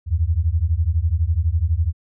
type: beating tone pair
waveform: sine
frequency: 76.4 / 88.4 Hz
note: D#2 / F2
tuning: -31 / +22 cents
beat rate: 12 Hz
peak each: -19 dBFS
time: 0.06-1.93 s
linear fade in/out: 50 ms
effects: none